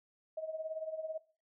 sine tone with tremolo, 634 Hz, D#5, 32 cents sharp, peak -34 dBFS, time 0.37-1.18 s, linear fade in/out 5 ms, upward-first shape triangle, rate 18 Hz, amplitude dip 85%, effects noise-tail reverb RT60 0.4 s tail -20 dB re dry

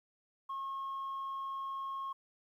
sine tone, 1084 Hz, C#6, 39 cents flat, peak -35 dBFS, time 0.49-2.13 s, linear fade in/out 10 ms, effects tanh soft clip ceiling -35 dBFS + 12-bit

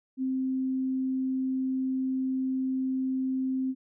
sine tone, 261.6 Hz, C4, in tune, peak -26 dBFS, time 0.17-3.75 s, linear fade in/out 50 ms, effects none

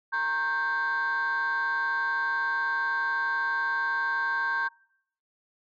sine chord, G diminished, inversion first, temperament equal with one note detuned, 932.3 / 1083.4 / 1568 Hz, Bb5 / Db6 / G6, 0 / -40 / 0 cents, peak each -31 / -31 / -25 dBFS, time 0.12-4.69 s, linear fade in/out 20 ms, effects noise-tail reverb RT60 0.7 s tail -26 dB re dry + tanh soft clip ceiling -21 dBFS

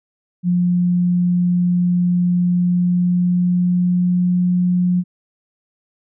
sine tone with pitch glide, 177.3 to 179.15 Hz, F3 to F3, +26 to +44 cents, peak -13 dBFS, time 0.43-5.04 s, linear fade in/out 50 ms, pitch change +18 cents, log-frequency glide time 2.45-4.44 s, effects none

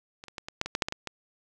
clicks, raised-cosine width 0.2 ms, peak -26 / -27 / -19 / -20 / -9 / -17 / -9 / -6 / -13 / -15 / -17 dBFS, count 11, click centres 0.239 / 0.283 / 0.382 / 0.485 / 0.614 / 0.66 / 0.751 / 0.822 / 0.885 / 0.924 / 1.073 s, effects none

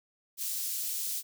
white high-pass noise, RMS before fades -34 dBFS, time 0.37-1.23 s, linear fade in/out 50 ms, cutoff 4900 Hz, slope 12 dB/octave, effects none

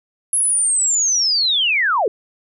sine linear sweep, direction down, 10800 to 370 Hz, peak -14 dBFS, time 0.33-2.08 s, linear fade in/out 2 ms, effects none

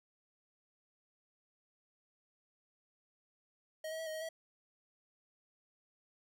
square tone with pitch steps, 629 / 640 / 648 / 626 / 632 / 649 Hz, D#5 / D#5 / E5 / D#5 / D#5 / E5, +19 / +49 / -30 / +10 / +27 / -27 cents, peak -40 dBFS, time 3.84-4.29 s, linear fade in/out 5 ms, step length 75 ms, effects none

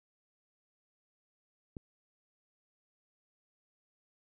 click, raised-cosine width 3 ms, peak -29 dBFS, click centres 1.768 s, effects none

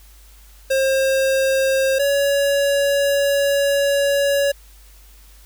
square tone pair in turn, 534 / 562.4 Hz, C5 / C#5, +35 / +25 cents, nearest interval minor second, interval 90 cents, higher second, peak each -16 dBFS, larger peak neither, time 0.7-1.99 / 1.99-4.52 s, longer second, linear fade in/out 10 ms, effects added 50 Hz sine -44 dBFS peak until 5.45 s + white hiss -51 dBFS RMS until 5.45 s

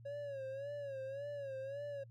triangle tone with vibrato, 554.4 Hz, C#5, in tune, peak -39 dBFS, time 0.05-2.04 s, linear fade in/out 10 ms, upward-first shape sine, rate 1.8 Hz, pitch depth 84 cents each way, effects noise-tail reverb RT60 0.1 s tail -26 dB re dry + added 116 Hz sine -54 dBFS peak until 2.1 s

